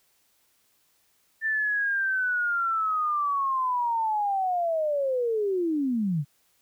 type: linear sweep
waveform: sine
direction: down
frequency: 1787 to 134.1 Hz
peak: -23 dBFS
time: 1.41-6.25 s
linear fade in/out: 50 ms
effects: white hiss -67 dBFS RMS until 6.61 s